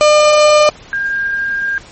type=tone pair in turn; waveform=35% pulse / sine; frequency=602 / 1607.1 Hz; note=D5 / G6; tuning=+43 / +43 cents; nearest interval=octave + perfect fourth; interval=1700 cents; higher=second; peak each=-4 / -14 dBFS; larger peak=first; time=0.01-0.69 / 0.93-1.78 s; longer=second; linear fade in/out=0 ms; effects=pink hiss -38 dBFS RMS until 1.91 s + MP3 32 kbps